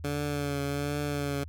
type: tone with vibrato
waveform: 15% pulse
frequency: 143.6 Hz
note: D3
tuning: 39 cents flat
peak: -23 dBFS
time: 0.04-1.44 s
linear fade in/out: 5 ms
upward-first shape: triangle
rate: 1.3 Hz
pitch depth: 37 cents each way
effects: added 81 Hz sine -40 dBFS peak until 1.48 s